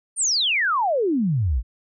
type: exponential sweep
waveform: sine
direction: down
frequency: 9400 to 51 Hz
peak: -18 dBFS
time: 0.16-1.63 s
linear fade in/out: 50 ms
effects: none